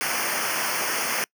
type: noise with comb filter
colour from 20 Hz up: pink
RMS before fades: -26 dBFS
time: 0.01-1.24 s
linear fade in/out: 0 ms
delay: 0.26 ms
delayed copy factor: -1
effects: noise-tail reverb RT60 0.1 s tail -26 dB re dry + high-pass 150 Hz 12 dB/octave